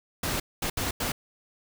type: noise bursts at uneven times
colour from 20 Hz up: pink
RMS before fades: -29 dBFS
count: 4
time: 0.23-0.4 / 0.62-0.7 / 0.77-0.91 / 1-1.12 s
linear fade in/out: 5 ms
effects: none